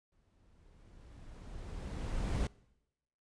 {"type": "noise with exponential growth", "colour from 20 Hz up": "brown", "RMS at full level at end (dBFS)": -31, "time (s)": [0.12, 2.47], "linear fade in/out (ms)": 1, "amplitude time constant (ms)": 510, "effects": ["noise-tail reverb RT60 0.9 s tail -23 dB re dry", "resampled to 22050 Hz"]}